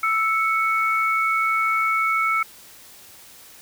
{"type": "tone pair together", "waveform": "sine", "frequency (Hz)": [1318.2, 2217], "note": ["E6", "C#7"], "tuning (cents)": [0, 0], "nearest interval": "major sixth", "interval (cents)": 900, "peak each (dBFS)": [-20, -22], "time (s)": [0.03, 2.43], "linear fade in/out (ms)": 5, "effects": ["white hiss -46 dBFS RMS until 3.61 s"]}